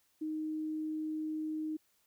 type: tone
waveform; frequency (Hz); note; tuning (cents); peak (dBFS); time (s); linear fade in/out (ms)
sine; 311.1; D#4; 0; -34; 0.21-1.77; 10
effects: white hiss -73 dBFS RMS until 2.06 s